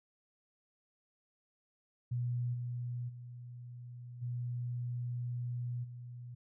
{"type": "tone with level steps", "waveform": "sine", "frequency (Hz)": 121.8, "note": "B2", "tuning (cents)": -24, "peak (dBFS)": [-32, -36, -45, -35, -44], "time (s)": [2.11, 6.35], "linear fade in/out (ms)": 10, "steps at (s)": [2.53, 3.08, 4.21, 5.83], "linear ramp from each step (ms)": 20, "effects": []}